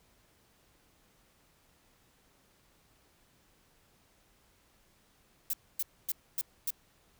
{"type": "noise bursts", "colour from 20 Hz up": "violet", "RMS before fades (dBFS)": -32, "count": 5, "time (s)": [5.5, 6.705], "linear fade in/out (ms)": 2, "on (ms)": 33, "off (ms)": 260, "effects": ["pink hiss -67 dBFS RMS until 7.19 s"]}